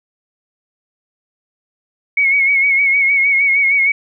sine tone with vibrato, 2209 Hz, C#7, 7 cents flat, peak -10 dBFS, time 2.17-3.92 s, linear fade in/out 5 ms, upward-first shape sine, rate 6.5 Hz, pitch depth 51 cents each way, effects none

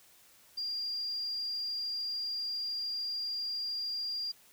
sine tone, 4791 Hz, D8, 34 cents sharp, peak -33 dBFS, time 0.57-4.32 s, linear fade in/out 10 ms, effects white hiss -61 dBFS RMS until 4.52 s

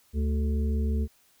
harmonic tone with a mistuned harmonic, 73.42 Hz, D2, in tune, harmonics 1 / 3 / 5 / 6, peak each -24 / -32 / -42 / -40 dBFS, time 0.13-1.08 s, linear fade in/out 50 ms, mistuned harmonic 5, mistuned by +35 cents, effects white hiss -63 dBFS RMS until 1.4 s

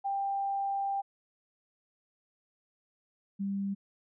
sine tone pair in turn, 791 / 197.75 Hz, G5 / G3, +15 / +15 cents, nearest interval 2 octaves, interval 2400 cents, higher first, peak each -29 / -30 dBFS, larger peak first, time 0.04-1.02 / 3.39-3.75 s, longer first, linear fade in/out 20 ms, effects none

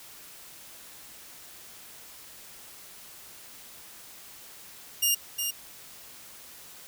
10% pulse tone with echo, 2828 Hz, F7, 21 cents sharp, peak -13 dBFS, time 5.02-5.15 s, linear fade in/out 10 ms, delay 360 ms, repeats 1, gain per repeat -6 dB, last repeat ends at 5.51 s, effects white hiss -48 dBFS RMS until 6.87 s

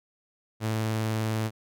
sawtooth tone with vibrato, 110 Hz, A2, in tune, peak -22 dBFS, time 0.6-1.51 s, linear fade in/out 50 ms, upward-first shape sine, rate 20 Hz, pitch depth 36 cents each way, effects none

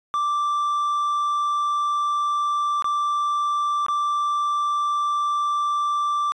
triangle tone with dropouts, 1174 Hz, D6, 1 cent flat, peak -18 dBFS, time 0.14-6.32 s, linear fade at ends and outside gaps 0 ms, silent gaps 2.823-2.844 / 3.864-3.884 s, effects resampled to 22050 Hz

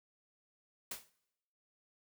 white noise with exponential decay, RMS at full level -38 dBFS, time 0.91-1.1 s, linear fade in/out 5 ms, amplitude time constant 40 ms, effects noise-tail reverb RT60 0.9 s tail -22 dB re dry

